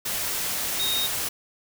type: tone in noise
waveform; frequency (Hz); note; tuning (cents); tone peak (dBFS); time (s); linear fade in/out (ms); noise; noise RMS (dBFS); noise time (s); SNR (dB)
sine; 3729; A#7; 0; -24; 0.79-1.07; 10; white; -28; 0.05-1.29; +1
effects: none